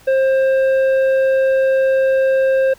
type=tone with tanh clipping; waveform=sine; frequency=531 Hz; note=C5; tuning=25 cents sharp; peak=-13 dBFS; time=0.07-2.74 s; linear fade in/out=10 ms; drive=8 dB; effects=pink hiss -47 dBFS RMS until 2.78 s